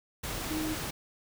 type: tone in noise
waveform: sine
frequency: 311.6 Hz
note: D#4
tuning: 3 cents sharp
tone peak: -31 dBFS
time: 0.5-0.75 s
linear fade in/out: 10 ms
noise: pink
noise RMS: -36 dBFS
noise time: 0.23-0.91 s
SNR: +2 dB
effects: none